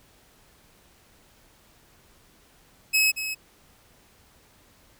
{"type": "tone with echo", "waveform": "sawtooth", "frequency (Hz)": 2567, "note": "E7", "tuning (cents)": -47, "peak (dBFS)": -15, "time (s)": [2.93, 3.12], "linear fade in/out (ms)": 20, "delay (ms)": 230, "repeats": 1, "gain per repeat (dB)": -10, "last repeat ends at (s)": 3.35, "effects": ["pink hiss -58 dBFS RMS until 4.99 s"]}